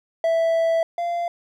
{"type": "tone pair in turn", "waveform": "triangle", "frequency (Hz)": [659.3, 689.9], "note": ["E5", "F5"], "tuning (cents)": [0, -21], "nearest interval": "minor second", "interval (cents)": 79, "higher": "second", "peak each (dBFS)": [-15, -20], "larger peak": "first", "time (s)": [[0.24, 0.83], [0.98, 1.28]], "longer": "first", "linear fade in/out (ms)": 2, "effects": []}